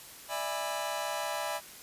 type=chord; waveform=sawtooth; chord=E dominant seventh; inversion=third; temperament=just; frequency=593.3 / 659.3 / 824.1 / 988.9 Hz; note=D5 / E5 / G#5 / B5; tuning=+18 / 0 / -14 / +2 cents; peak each=-34 dBFS; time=0.28-1.61 s; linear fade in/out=50 ms; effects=white hiss -49 dBFS RMS until 1.82 s + resampled to 32000 Hz